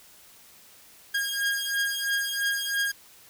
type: beating tone pair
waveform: sawtooth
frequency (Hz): 1625 / 1628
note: G#6 / G#6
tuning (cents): -38 / -35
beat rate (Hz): 3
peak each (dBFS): -25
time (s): 1.14-2.92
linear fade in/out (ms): 10
effects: white hiss -53 dBFS RMS until 3.29 s